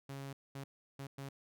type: tone bursts at uneven times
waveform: sawtooth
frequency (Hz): 137.6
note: C#3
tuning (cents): -12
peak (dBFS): -39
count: 4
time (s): 0.09-0.33 / 0.55-0.64 / 0.99-1.07 / 1.18-1.29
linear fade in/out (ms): 5
effects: none